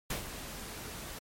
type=noise with ADSR envelope; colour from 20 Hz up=pink; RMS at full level=-34 dBFS; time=0.1-1.19 s; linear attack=5 ms; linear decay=120 ms; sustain=-9 dB; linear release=7 ms; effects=MP3 64 kbps